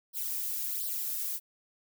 violet noise with flanger, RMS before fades -34 dBFS, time 0.13-1.4 s, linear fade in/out 50 ms, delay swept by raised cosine 0.21 to 2.31 ms, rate 1.4 Hz, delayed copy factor +1, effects none

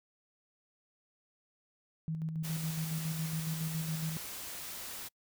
sine tone with tremolo, 159.9 Hz, D#3, 48 cents sharp, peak -32 dBFS, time 2.08-4.17 s, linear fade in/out 0 ms, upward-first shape square, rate 7.2 Hz, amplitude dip 40%
white noise, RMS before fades -43 dBFS, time 2.43-5.09 s, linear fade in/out 20 ms
effects noise-tail reverb RT60 0.1 s tail -26 dB re dry

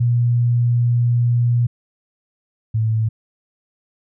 sine tone pair in turn, 120 / 110.87 Hz, B2 / A2, -49 / +14 cents, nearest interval minor second, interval 137 cents, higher first, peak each -13 / -15 dBFS, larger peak first, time 0-1.67 / 2.74-3.09 s, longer first, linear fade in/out 10 ms, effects none

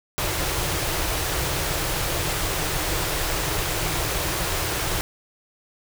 pink band-stop noise, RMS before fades -25 dBFS, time 0.18-5.01 s, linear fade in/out 0 ms, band 180 to 290 Hz, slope 96 dB/octave, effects none

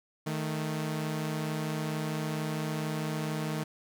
sawtooth tone pair together, 155.56 / 220 Hz, D#3 / A3, 0 / 0 cents, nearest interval tritone, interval 600 cents, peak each -28 / -33 dBFS, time 0.26-3.64 s, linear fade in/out 10 ms, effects none

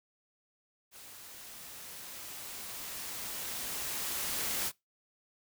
white noise with level ramp, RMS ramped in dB -51 to -33 dBFS, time 0.91-4.72 s, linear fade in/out 50 ms, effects noise-tail reverb RT60 0.2 s tail -23 dB re dry

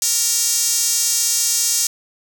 sawtooth tone with high-pass filter, 464.8 Hz, A#4, 5 cents flat, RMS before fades -18 dBFS, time 0.02-1.87 s, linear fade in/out 2 ms, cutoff 6400 Hz, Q 2.2, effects none

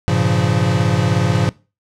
square chord, G half-diminished seventh, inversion none, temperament equal with one note detuned, 100.17 / 116.54 / 138.59 / 174.61 Hz, G2 / Bb2 / Db3 / F3, +38 / 0 / 0 / 0 cents, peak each -20 dBFS, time 0.08-1.49 s, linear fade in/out 0 ms, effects noise-tail reverb RT60 0.3 s tail -21 dB re dry + low-pass 7000 Hz 12 dB/octave

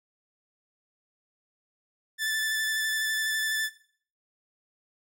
sawtooth tone with vibrato, 1754 Hz, A6, 6 cents flat, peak -23 dBFS, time 2.18-3.7 s, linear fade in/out 50 ms, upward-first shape square, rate 12 Hz, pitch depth 12 cents each way, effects noise-tail reverb RT60 0.5 s tail -17 dB re dry

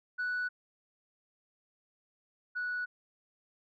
sine tone pair in turn, 1480 / 1472.2 Hz, F#6 / F#6, 0 / -9 cents, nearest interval unison, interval 9 cents, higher first, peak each -29 / -31 dBFS, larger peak first, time 0.18-0.49 / 2.55-2.86 s, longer neither, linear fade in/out 20 ms, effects tanh soft clip ceiling -29 dBFS

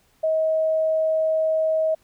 sine tone, 635 Hz, D#5, 35 cents sharp, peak -18 dBFS, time 0.23-1.95 s, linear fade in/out 10 ms, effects pink hiss -62 dBFS RMS until 2.03 s

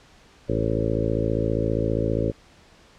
harmonic tone with a mistuned harmonic, 55 Hz, A1, in tune, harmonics 1 / 2 / 3 / 4 / 5 / 6 / 7 / 8 / 9 / 10, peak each -30 / -27 / -31 / -32 / -31 / -30 / -32 / -29 / -31 / -31 dBFS, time 0.48-2.32 s, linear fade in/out 20 ms, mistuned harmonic 10, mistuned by +15 cents, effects pink hiss -53 dBFS RMS until 2.98 s + low-pass 6000 Hz 12 dB/octave

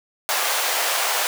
pink high-pass noise, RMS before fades -22 dBFS, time 0.29-1.27 s, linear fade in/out 0 ms, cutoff 590 Hz, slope 24 dB/octave, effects none

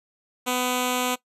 5% pulse tone with notch filter, 250 Hz, B3, 21 cents sharp, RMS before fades -25 dBFS, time 0.46-1.16 s, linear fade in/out 20 ms, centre 1800 Hz, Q 1.5, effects noise-tail reverb RT60 0.1 s tail -19 dB re dry + resampled to 32000 Hz

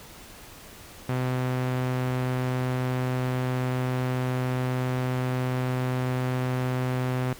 sawtooth tone with low-pass filter, 127.4 Hz, C3, 46 cents flat, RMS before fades -27 dBFS, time 1.09-7.33 s, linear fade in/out 2 ms, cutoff 2600 Hz, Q 0.76, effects pink hiss -46 dBFS RMS until 7.39 s

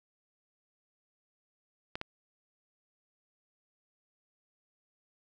clicks, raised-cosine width 0.3 ms, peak -20 dBFS, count 2, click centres 1.955 / 2.014 s, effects none

